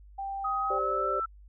sine tone, 786 Hz, G5, 4 cents sharp, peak -32 dBFS, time 0.18-0.79 s, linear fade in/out 10 ms
sine tone with pitch glide, 1256 to 1330.7 Hz, D#6 to E6, +16 to +16 cents, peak -28 dBFS, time 0.44-1.26 s, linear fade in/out 10 ms, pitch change +100 cents, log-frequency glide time 0.6-1.08 s
sine chord, G suspended fourth, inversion none, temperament equal, 392 / 523.3 / 587.3 Hz, G4 / C5 / D5, 0 / 0 / 0 cents, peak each -34 dBFS, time 0.7-1.2 s, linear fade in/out 5 ms
effects added 50 Hz sine -49 dBFS peak until 1.48 s

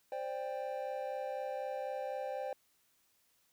triangle chord, C suspended second, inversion none, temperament equal with one note detuned, 523.3 / 587.3 / 791.7 Hz, C5 / D5 / G5, 0 / 0 / +17 cents, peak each -38 / -40 / -40 dBFS, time 0.12-2.53 s, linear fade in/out 2 ms, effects white hiss -73 dBFS RMS until 3.52 s

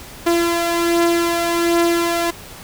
sawtooth beating tone pair, 340 / 341.3 Hz, F4 / F4, -46 / -40 cents, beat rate 1.3 Hz, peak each -12 / -18 dBFS, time 0.26-2.31 s, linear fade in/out 10 ms, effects pink hiss -37 dBFS RMS until 2.63 s

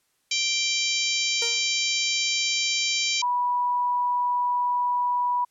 harmonic tone, 784 Hz, G5, in tune, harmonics 3 / 4 / 5 / 6 / 7 / 8 / 9, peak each -28 / -29 / -30 / -31 / -31 / -32 / -33 dBFS, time 0.31-3.22 s, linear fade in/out 5 ms
sawtooth tone with exponential decay, 466.2 Hz, A#4, in tune, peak -25 dBFS, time 1.42-1.72 s, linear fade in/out 2 ms, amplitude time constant 64 ms
sine tone, 979 Hz, B5, 15 cents flat, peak -21 dBFS, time 3.22-5.45 s, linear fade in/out 10 ms
effects white hiss -70 dBFS RMS until 5.5 s + low-pass 12000 Hz 12 dB/octave

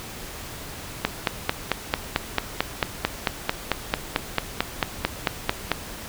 click train, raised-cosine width 0.3 ms, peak -3 dBFS, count 22, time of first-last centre 1.05-5.717 s, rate 4.5 Hz, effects pink hiss -37 dBFS RMS until 6.08 s

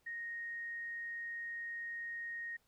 sine tone, 1864.7 Hz, A#6, in tune, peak -40 dBFS, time 0.06-2.57 s, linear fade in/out 10 ms, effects pink hiss -75 dBFS RMS until 2.67 s

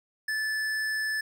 triangle tone with tanh clipping, 1743 Hz, A6, 17 cents flat, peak -29 dBFS, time 0.28-1.21 s, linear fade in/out 5 ms, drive 18 dB, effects none

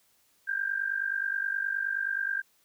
sine tone with amplitude modulation, 1590 Hz, G6, 24 cents sharp, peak -24 dBFS, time 0.47-2.42 s, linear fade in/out 20 ms, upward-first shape sine, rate 49.5 Hz, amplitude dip 80%, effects white hiss -67 dBFS RMS until 2.64 s

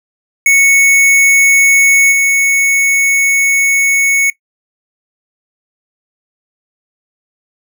square tone with level steps, 2213 Hz, C#7, 3 cents flat, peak -6 / -9 dBFS, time 0.46-4.3 s, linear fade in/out 2 ms, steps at 2.11 s, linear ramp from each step 20 ms, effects noise-tail reverb RT60 0.1 s tail -19 dB re dry

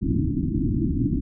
white low-pass noise, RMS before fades -23 dBFS, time 0.01-1.21 s, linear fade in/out 20 ms, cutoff 330 Hz, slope 96 dB/octave, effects none

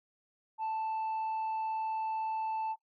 sine tone, 881 Hz, A5, 2 cents sharp, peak -29 dBFS, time 0.58-2.76 s, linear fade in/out 50 ms, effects noise-tail reverb RT60 0.1 s tail -18 dB re dry + tanh soft clip ceiling -31 dBFS

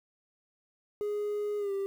triangle tone with pitch glide, 415.3 to 393.6 Hz, G#4 to G4, 0 to +7 cents, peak -27 dBFS, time 1.01-1.86 s, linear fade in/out 0 ms, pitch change -93 cents, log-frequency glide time 1.58-1.72 s, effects tanh soft clip ceiling -24 dBFS + 10-bit

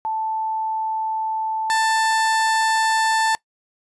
sine / 30% pulse tone pair in turn, 880 / 886.1 Hz, A5 / A5, 0 / +12 cents, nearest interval unison, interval 12 cents, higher second, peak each -21 / -14 dBFS, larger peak second, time 0.05-1.7 / 1.7-3.35 s, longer neither, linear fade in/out 0 ms, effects noise-tail reverb RT60 0.1 s tail -22 dB re dry + resampled to 24000 Hz

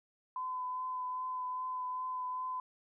sine tone with vibrato, 1013 Hz, B5, 44 cents sharp, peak -35 dBFS, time 0.36-2.6 s, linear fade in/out 2 ms, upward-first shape triangle, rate 2.5 Hz, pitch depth 16 cents each way, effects none

